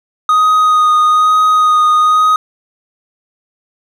triangle tone with vibrato, 1244.5 Hz, D#6, in tune, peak -5 dBFS, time 0.29-2.36 s, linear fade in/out 2 ms, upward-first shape sine, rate 1.1 Hz, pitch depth 14 cents each way, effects none

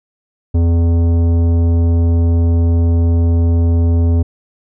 sine tone with tanh clipping, 84.3 Hz, E2, 39 cents sharp, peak -11 dBFS, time 0.54-4.23 s, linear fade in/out 10 ms, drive 13 dB, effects none

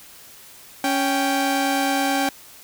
sawtooth tone pair together, 277.8 / 784 Hz, C#4 / G5, +4 / 0 cents, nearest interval octave + tritone, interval 1796 cents, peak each -18 dBFS, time 0.84-2.29 s, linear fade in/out 2 ms, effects white hiss -45 dBFS RMS until 2.63 s

